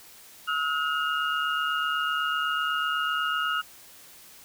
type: tone cluster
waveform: sine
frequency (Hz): 1288 / 1436 / 2844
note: E6 / F6 / F7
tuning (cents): -41 / +48 / +31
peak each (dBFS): -28 / -28 / -32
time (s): 0.47-3.62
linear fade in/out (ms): 20
effects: white hiss -50 dBFS RMS until 4.44 s